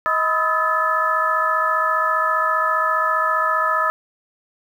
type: tone cluster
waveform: sine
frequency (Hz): 632 / 999 / 1268 / 1323 / 1735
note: D#5 / B5 / D#6 / E6 / A6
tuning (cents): +27 / +20 / +32 / +6 / -25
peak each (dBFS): -26 / -25 / -19 / -26 / -23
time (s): 0.06-3.9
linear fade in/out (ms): 0
effects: 8-bit